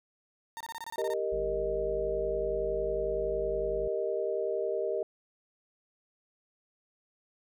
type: tone bursts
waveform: 35% pulse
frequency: 915 Hz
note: A#5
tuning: 32 cents flat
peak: -36 dBFS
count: 10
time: 0.57-1.136 s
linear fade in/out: 0 ms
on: 35 ms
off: 24 ms
type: chord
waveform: sine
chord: Eb major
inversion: first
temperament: equal with one note detuned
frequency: 395.4 / 466.2 / 622.3 Hz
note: G4 / Bb4 / Eb5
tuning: +15 / 0 / 0 cents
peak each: -33 dBFS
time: 0.98-5.03 s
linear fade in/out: 2 ms
type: harmonic tone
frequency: 50.5 Hz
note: G#1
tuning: 48 cents flat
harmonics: 1 / 3 / 4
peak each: -39 / -49 / -51 dBFS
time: 1.32-3.88 s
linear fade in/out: 5 ms
effects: none